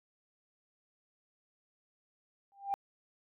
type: tone with exponential growth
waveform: sine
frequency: 795 Hz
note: G5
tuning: 24 cents sharp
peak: -26 dBFS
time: 2.52-2.74 s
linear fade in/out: 0 ms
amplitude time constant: 46 ms
effects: tanh soft clip ceiling -24 dBFS